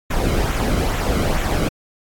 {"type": "noise with flanger", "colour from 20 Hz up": "brown", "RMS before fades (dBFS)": -19, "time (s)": [0.1, 1.69], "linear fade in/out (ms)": 10, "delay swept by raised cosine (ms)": [0.2, 1.16], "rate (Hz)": 2.3, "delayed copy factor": -0.55, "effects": ["AAC 64 kbps"]}